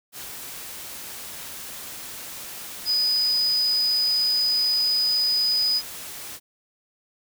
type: tone in noise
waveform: sine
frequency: 4978 Hz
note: D#8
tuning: in tune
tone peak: -19 dBFS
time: 2.85-5.82 s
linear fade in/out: 50 ms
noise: white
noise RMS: -37 dBFS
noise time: 0.12-6.4 s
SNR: +15 dB
effects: none